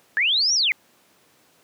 sine linear two-way sweep, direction up then down, 1643 to 5900 to 1959 Hz, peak -17 dBFS, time 0.17-0.72 s, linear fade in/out 0 ms, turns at 0.54 s, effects pink hiss -58 dBFS RMS until 1.63 s + high-pass 200 Hz 12 dB/octave

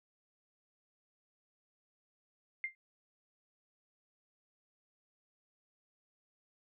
sine tone with exponential decay, 2099 Hz, C7, 5 cents sharp, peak -30 dBFS, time 2.64-2.75 s, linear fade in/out 1 ms, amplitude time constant 23 ms, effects none

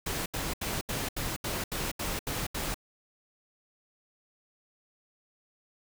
pink noise bursts, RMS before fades -33 dBFS, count 10, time 0.06-2.744 s, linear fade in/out 5 ms, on 200 ms, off 76 ms, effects none

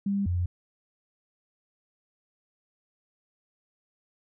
sine tone pair in turn, 199.3 / 88.56 Hz, G3 / F2, +29 / +25 cents, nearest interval octave + major second, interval 1404 cents, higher first, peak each -24 dBFS, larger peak neither, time 0.06-0.26 / 0.26-0.46 s, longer neither, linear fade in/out 5 ms, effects none

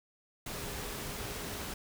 sine tone in noise, 411.7 Hz, G#4, 15 cents flat, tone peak -49 dBFS, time 0.52-1.63 s, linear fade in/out 5 ms, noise pink, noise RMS -40 dBFS, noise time 0.46-1.74 s, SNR -12 dB, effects none

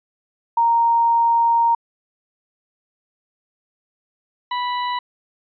sine / 40% pulse tone pair in turn, 930 / 984.6 Hz, A#5 / B5, -4 / -6 cents, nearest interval minor second, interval 98 cents, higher second, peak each -13 / -20 dBFS, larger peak first, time 0.57-1.75 / 4.51-4.99 s, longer first, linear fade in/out 5 ms, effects resampled to 11025 Hz

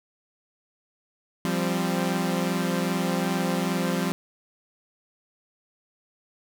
sawtooth chord, F suspended second, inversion none, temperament equal with one note detuned, 173.51 / 196 / 261.6 Hz, F3 / G3 / C4, -11 / 0 / 0 cents, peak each -23 / -24 / -26 dBFS, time 1.45-4.12 s, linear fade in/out 0 ms, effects none

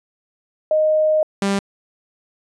sine / sawtooth tone pair in turn, 620 / 198.01 Hz, D#5 / G3, -6 / +18 cents, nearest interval octave + minor sixth, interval 1976 cents, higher first, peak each -13 dBFS, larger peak neither, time 0.71-1.23 / 1.42-1.59 s, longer first, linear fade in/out 2 ms, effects resampled to 22050 Hz

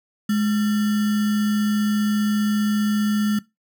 sine tone with sample-and-hold, 210 Hz, G#3, 19 cents sharp, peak -17 dBFS, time 0.29-3.39 s, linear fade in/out 5 ms, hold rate 1575 Hz, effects noise-tail reverb RT60 0.2 s tail -20 dB re dry

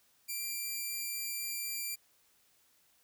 5% pulse tone, 2362 Hz, D7, 9 cents sharp, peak -26 dBFS, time 0.28-1.96 s, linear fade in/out 20 ms, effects white hiss -69 dBFS RMS until 3.03 s

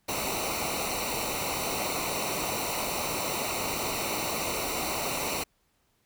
pink noise with comb filter, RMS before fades -31 dBFS, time 0.08-5.44 s, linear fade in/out 10 ms, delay 0.6 ms, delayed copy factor -0.8, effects pink hiss -71 dBFS RMS until 6.05 s

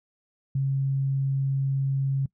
sine tone, 136.1 Hz, C#3, 31 cents flat, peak -22 dBFS, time 0.55-2.26 s, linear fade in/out 5 ms, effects noise-tail reverb RT60 0.1 s tail -22 dB re dry

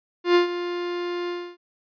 45% pulse tone with ADSR envelope, 351.2 Hz, F4, 10 cents sharp, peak -13 dBFS, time 0.24-1.57 s, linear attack 110 ms, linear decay 120 ms, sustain -13 dB, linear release 280 ms, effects resampled to 11025 Hz

